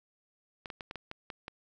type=clicks; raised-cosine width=0.3 ms; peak=-24 dBFS; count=8; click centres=0.658 / 0.702 / 0.808 / 0.911 / 0.957 / 1.114 / 1.302 / 1.481 s; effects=none